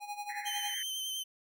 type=tone with tremolo; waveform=square; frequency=824 Hz; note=G#5; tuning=14 cents flat; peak=-36 dBFS; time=0-0.75 s; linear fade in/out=50 ms; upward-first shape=sine; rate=11 Hz; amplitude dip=75%
type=band-pass noise; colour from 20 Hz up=pink; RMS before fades=-44 dBFS; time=0.29-0.83 s; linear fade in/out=5 ms; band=1700 to 2100 Hz; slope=96 dB/octave
type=tone with vibrato; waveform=sawtooth; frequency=3100 Hz; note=G7; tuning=20 cents flat; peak=-32 dBFS; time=0.45-1.24 s; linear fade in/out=20 ms; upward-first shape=triangle; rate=10 Hz; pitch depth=28 cents each way
effects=none